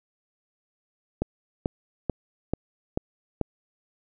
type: click train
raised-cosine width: 2 ms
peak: -11 dBFS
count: 6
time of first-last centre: 1.22-3.413 s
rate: 2.28 Hz
effects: none